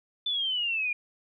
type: exponential sweep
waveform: sine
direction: down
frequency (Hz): 3536 to 2400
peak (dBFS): -26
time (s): 0.26-0.93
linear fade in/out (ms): 5
effects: none